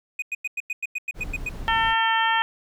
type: tone bursts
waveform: triangle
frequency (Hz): 2489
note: D#7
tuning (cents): 0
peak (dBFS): -23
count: 11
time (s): 0.19-1.492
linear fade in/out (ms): 5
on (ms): 32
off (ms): 95
type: noise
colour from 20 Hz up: brown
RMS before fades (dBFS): -34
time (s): 1.14-1.95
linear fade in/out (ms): 50
type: harmonic tone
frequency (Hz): 450.2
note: A4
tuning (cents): +40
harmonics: 2 / 3 / 4 / 5 / 6 / 7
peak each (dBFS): -22 / -27 / -24 / -34 / -31 / -28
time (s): 1.68-2.42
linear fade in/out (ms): 0
effects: none